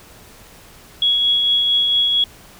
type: tone with tremolo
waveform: sine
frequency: 3340 Hz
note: G#7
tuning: 9 cents sharp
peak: -12 dBFS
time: 1.02-2.24 s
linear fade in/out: 2 ms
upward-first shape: triangle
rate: 4.4 Hz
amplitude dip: 30%
effects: pink hiss -44 dBFS RMS until 2.59 s